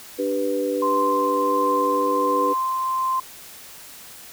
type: chord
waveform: sine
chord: G major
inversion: second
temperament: equal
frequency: 293.7 / 392 / 493.9 Hz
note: D4 / G4 / B4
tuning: 0 / 0 / 0 cents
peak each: -26 / -27 / -23 dBFS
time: 0.18-2.54 s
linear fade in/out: 20 ms
type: tone with tremolo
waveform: sine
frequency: 1043 Hz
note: C6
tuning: 6 cents flat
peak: -19 dBFS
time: 0.82-3.2 s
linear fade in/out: 5 ms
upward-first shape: triangle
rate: 1.4 Hz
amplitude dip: 25%
effects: white hiss -42 dBFS RMS until 4.32 s